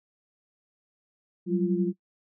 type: tone cluster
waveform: sine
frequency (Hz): 182.8 / 194.1 / 346.4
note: F#3 / G3 / F4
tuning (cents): -21 / -17 / -14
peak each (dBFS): -26 / -28 / -27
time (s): 1.46-1.93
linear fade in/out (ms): 50
effects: noise-tail reverb RT60 0.1 s tail -21 dB re dry